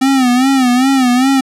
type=tone with vibrato; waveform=square; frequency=258.1 Hz; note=C4; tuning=23 cents flat; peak=-9 dBFS; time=0.01-1.41 s; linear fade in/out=10 ms; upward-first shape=sine; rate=2.5 Hz; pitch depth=99 cents each way; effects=low-pass 11000 Hz 12 dB/octave